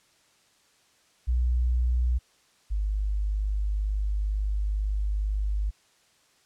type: tone pair in turn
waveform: sine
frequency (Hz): 60.8 / 51.06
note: B1 / G#1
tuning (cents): -26 / -29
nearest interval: minor third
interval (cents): 303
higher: first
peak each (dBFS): -21 / -24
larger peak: first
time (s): 1.27-2.19 / 2.7-5.71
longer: second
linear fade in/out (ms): 20
effects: white hiss -63 dBFS RMS until 6.45 s + low-pass 8000 Hz 12 dB/octave